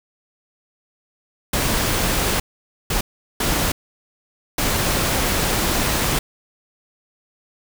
pink noise bursts at uneven times, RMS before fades -20 dBFS, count 4, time 1.53-2.4 / 2.9-3.01 / 3.4-3.72 / 4.58-6.19 s, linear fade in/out 5 ms, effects none

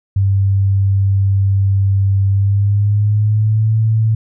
sine tone with pitch glide, 98 to 110.64 Hz, G2 to A2, 0 to +10 cents, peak -10 dBFS, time 0.16-4.15 s, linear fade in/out 5 ms, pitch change +210 cents, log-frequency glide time 2.28-3.77 s, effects none

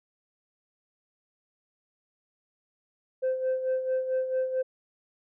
sine tone with tremolo, 518 Hz, C5, 17 cents flat, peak -21 dBFS, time 3.22-4.63 s, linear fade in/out 20 ms, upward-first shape sine, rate 4.5 Hz, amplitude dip 65%, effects tanh soft clip ceiling -22 dBFS

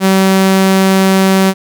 sawtooth tone, 191.3 Hz, G3, 42 cents flat, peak -3 dBFS, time 0-1.54 s, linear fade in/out 50 ms, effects none

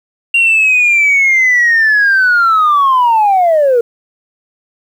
sine linear sweep, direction down, 2775 to 457.5 Hz, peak -5 dBFS, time 0.34-3.81 s, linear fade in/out 5 ms, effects tanh soft clip ceiling -4 dBFS + 7-bit

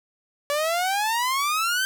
sawtooth exponential sweep, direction up, 570 to 1568 Hz, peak -18 dBFS, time 0.5-1.85 s, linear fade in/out 0 ms, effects none

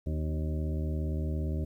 harmonic tone with a mistuned harmonic, 77.4 Hz, D#2, 9 cents flat, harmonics 1 / 2 / 3 / 4 / 5 / 7 / 8, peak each -30 / -36 / -40 / -42 / -44 / -47 / -48 dBFS, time 0.06-1.65 s, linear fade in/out 10 ms, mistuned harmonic 3, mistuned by +40 cents, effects 11-bit

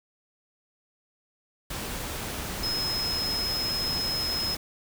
sine tone in noise, 5140 Hz, E8, 45 cents flat, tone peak -27 dBFS, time 2.63-4.55 s, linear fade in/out 5 ms, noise pink, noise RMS -34 dBFS, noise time 1.7-4.57 s, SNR +4 dB, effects none

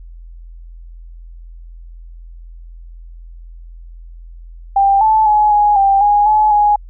sine tone with pitch steps, 791 / 872 / 844 / 831 / 788 / 825 / 853 / 831 Hz, G5 / A5 / G#5 / G#5 / G5 / G#5 / G#5 / G#5, +15 / -16 / +28 / +1 / +9 / -12 / +46 / +1 cents, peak -8 dBFS, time 4.76-6.76 s, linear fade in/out 5 ms, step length 250 ms, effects added 42 Hz sine -32 dBFS peak until 6.89 s

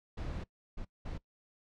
brown noise bursts at uneven times, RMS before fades -39 dBFS, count 3, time 0.17-0.44 / 0.77-0.85 / 1.05-1.18 s, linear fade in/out 10 ms, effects noise-tail reverb RT60 0.1 s tail -21 dB re dry + low-pass 5000 Hz 12 dB/octave

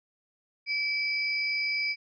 sine tone pair together, 2310 / 4926 Hz, D7 / D#8, -29 / -18 cents, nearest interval octave + minor second, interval 1311 cents, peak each -27 / -32 dBFS, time 0.66-1.96 s, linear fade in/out 50 ms, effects MP3 96 kbps

